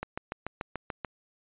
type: click train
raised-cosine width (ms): 0.5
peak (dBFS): -18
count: 8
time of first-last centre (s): 0.03-1.047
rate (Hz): 6.88
effects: resampled to 8000 Hz